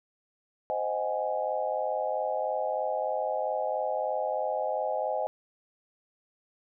sine chord, Ab dominant seventh, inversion first, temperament just, 519.1 / 623 / 747.5 / 830.6 Hz, C5 / Eb5 / Gb5 / Ab5, -14 / +2 / +17 / 0 cents, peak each -33 / -31 / -35 / -33 dBFS, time 0.7-5.27 s, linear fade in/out 0 ms, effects none

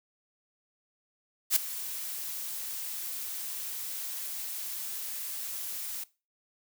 blue noise with ADSR envelope, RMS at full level -21 dBFS, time 1.5-6.04 s, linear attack 62 ms, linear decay 4 ms, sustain -16 dB, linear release 6 ms, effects noise-tail reverb RT60 0.3 s tail -20 dB re dry

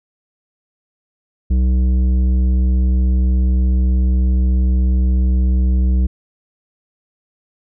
triangle tone with tanh clipping, 63.1 Hz, B1, 38 cents sharp, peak -13 dBFS, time 1.5-6.07 s, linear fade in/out 10 ms, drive 14 dB, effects none

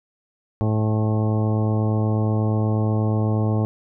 harmonic tone with a mistuned harmonic, 108.3 Hz, A2, 27 cents flat, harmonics 1 / 2 / 3 / 4 / 5 / 6 / 7 / 8 / 10, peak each -19 / -25 / -29 / -31 / -33 / -35 / -36 / -37 / -39 dBFS, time 0.61-3.65 s, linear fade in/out 0 ms, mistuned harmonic 7, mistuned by +19 cents, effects none

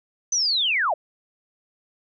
sine linear sweep, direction down, 6170 to 552 Hz, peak -19 dBFS, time 0.32-0.94 s, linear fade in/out 5 ms, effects none

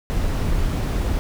brown noise, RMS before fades -21 dBFS, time 0.1-1.19 s, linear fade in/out 0 ms, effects none

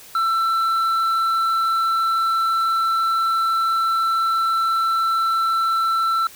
sine tone with hard clipping, 1337 Hz, E6, 24 cents sharp, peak -18 dBFS, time 0.15-6.27 s, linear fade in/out 2 ms, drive 4 dB, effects white hiss -43 dBFS RMS until 6.35 s

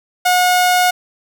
sawtooth tone, 724 Hz, F#5, 38 cents flat, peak -7 dBFS, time 0.25-0.91 s, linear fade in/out 10 ms, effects none

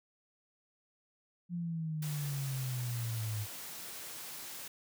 sine exponential sweep, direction down, 176.4 to 103.83 Hz, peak -34 dBFS, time 1.49-3.47 s, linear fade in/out 50 ms
white high-pass noise, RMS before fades -45 dBFS, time 2.02-4.68 s, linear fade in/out 5 ms, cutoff 100 Hz, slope 48 dB/octave
effects none

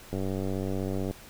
click train, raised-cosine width 2 ms, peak -19 dBFS, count 95, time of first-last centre 0.13-1.11 s, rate 95.9 Hz, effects pink hiss -49 dBFS RMS until 1.29 s

